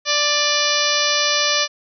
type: harmonic tone with a mistuned harmonic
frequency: 587.3 Hz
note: D5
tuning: in tune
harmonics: 1 / 2 / 3 / 4 / 5 / 6 / 7 / 8 / 9 / 10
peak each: -25 / -25 / -25 / -25 / -25 / -25 / -25 / -25 / -25 / -25 dBFS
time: 0.05-1.68 s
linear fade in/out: 50 ms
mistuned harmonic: 4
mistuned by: +28 cents
effects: none